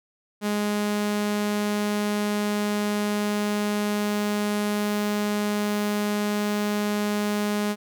sawtooth tone, 207.7 Hz, G#3, in tune, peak -19 dBFS, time 0.41-7.76 s, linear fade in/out 50 ms, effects none

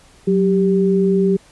sine tone pair together, 185.86 / 392 Hz, F#3 / G4, +8 / 0 cents, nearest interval octave + minor second, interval 1292 cents, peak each -15 dBFS, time 0.27-1.37 s, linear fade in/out 10 ms, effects pink hiss -49 dBFS RMS until 1.51 s + resampled to 24000 Hz

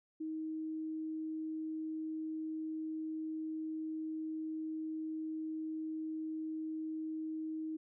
sine tone, 315.4 Hz, D#4, 24 cents sharp, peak -37 dBFS, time 0.2-7.77 s, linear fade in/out 10 ms, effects none

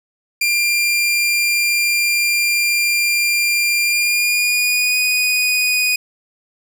sawtooth tone with pitch glide, 2389 to 2479 Hz, D7 to D#7, +29 to -7 cents, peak -11 dBFS, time 0.41-5.96 s, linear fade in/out 5 ms, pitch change +64 cents, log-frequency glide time 3.82-5.02 s, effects none

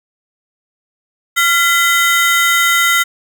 35% pulse ring-modulated tone, 1700 Hz, G#6, 40 cents sharp, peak -5 dBFS, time 1.36-3.04 s, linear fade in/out 20 ms, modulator 317 Hz, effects none

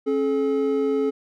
triangle tone pair together, 271.8 / 429.3 Hz, C#4 / A4, -34 / -43 cents, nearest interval minor sixth, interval 791 cents, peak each -22 / -19 dBFS, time 0.06-1.11 s, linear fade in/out 20 ms, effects none

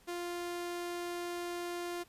sawtooth tone, 349.2 Hz, F4, in tune, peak -33 dBFS, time 0.07-2.04 s, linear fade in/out 20 ms, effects pink hiss -64 dBFS RMS until 2.08 s + resampled to 32000 Hz

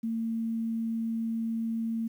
sine tone, 226.8 Hz, A#3, 47 cents flat, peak -28 dBFS, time 0.03-2.08 s, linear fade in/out 10 ms, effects 10-bit

